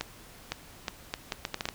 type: accelerating click train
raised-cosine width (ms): 0.2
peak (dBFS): -13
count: 10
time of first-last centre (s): 0.01-1.688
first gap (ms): 510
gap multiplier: 0.71
effects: pink hiss -51 dBFS RMS until 1.74 s